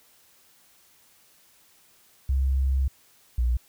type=tone pair in turn; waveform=sine; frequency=66.7 / 60.33 Hz; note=C2 / B1; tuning=+34 / -40 cents; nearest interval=major second; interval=174 cents; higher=first; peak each=-20 dBFS; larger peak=neither; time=2.29-2.88 / 3.38-3.57 s; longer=first; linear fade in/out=5 ms; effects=white hiss -59 dBFS RMS until 3.68 s